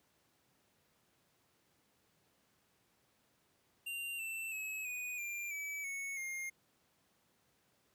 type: tone with pitch steps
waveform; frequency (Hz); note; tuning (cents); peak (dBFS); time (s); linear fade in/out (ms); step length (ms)
square; 2777 / 2673 / 2573 / 2477 / 2384 / 2295 / 2209 / 2127; F7 / E7 / E7 / D#7 / D7 / D7 / C#7 / C7; -10 / +23 / -43 / -8 / +25 / -40 / -7 / +28; -40; 3.86-6.5; 10; 330
effects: pink hiss -74 dBFS RMS until 7.94 s + high-pass 100 Hz 12 dB/octave